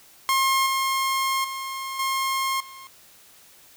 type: tone with level steps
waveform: sawtooth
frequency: 1070 Hz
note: C6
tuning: 38 cents sharp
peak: -15 / -18 / -26 / -19 / -37 dBFS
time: 0.29-2.87 s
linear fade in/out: 0 ms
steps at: 0.66 / 1.44 / 1.99 / 2.6 s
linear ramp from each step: 5 ms
effects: white hiss -52 dBFS RMS until 3.76 s